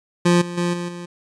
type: tone with level steps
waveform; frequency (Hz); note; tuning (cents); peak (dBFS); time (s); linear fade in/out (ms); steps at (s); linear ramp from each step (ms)
25% pulse; 174.61; F3; 0; -9 / -24 / -15 / -21 / -27; 0.25-1.06; 10; 0.41 / 0.57 / 0.73 / 0.88; 10
effects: resampled to 22050 Hz